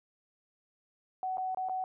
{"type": "tone with dropouts", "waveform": "sine", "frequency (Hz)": 749, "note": "F#5", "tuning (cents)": 21, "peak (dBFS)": -31, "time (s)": [1.23, 1.84], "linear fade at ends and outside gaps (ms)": 1, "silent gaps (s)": [[1.372, 1.381], [1.547, 1.572], [1.687, 1.695]], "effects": []}